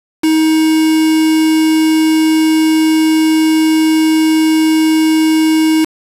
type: tone with quantisation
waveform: triangle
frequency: 316.1 Hz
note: D#4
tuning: 27 cents sharp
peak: -6 dBFS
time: 0.23-5.85 s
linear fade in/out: 10 ms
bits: 3
effects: resampled to 32000 Hz